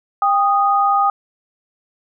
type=tone pair together; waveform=sine; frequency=797 / 1239.4 Hz; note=G5 / D#6; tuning=+28 / -7 cents; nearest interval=minor sixth; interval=765 cents; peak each=-15 dBFS; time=0.22-1.1 s; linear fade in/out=2 ms; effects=none